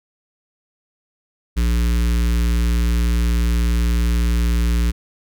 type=tone with notch filter; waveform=square; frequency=58.27 Hz; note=A#1; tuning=in tune; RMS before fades=-17 dBFS; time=1.56-4.92 s; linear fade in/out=20 ms; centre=690 Hz; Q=0.55; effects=none